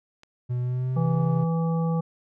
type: click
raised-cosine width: 0.2 ms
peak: -31 dBFS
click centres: 0.234 s
type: tone with pitch glide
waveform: triangle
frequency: 123.47 to 133.87 Hz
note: B2 to C3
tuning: 0 to +40 cents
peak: -22 dBFS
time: 0.49-1.45 s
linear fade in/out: 20 ms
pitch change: +140 cents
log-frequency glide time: 0.61-1.19 s
type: harmonic tone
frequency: 164.81 Hz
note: E3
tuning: in tune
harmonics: 1 / 3 / 5 / 7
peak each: -22 / -32 / -36 / -39 dBFS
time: 0.96-2.01 s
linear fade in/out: 10 ms
effects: none